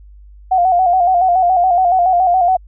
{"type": "tone with vibrato", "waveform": "sine", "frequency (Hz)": 725, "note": "F#5", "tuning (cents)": -35, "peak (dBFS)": -9, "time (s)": [0.51, 2.57], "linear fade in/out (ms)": 10, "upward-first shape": "square", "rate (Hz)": 7.1, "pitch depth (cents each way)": 59, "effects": ["added 50 Hz sine -37 dBFS peak until 2.67 s"]}